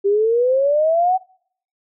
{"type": "exponential sweep", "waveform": "sine", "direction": "up", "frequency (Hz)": [392, 761], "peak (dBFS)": -13, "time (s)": [0.04, 1.18], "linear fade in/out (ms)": 20, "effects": ["noise-tail reverb RT60 0.6 s tail -25 dB re dry"]}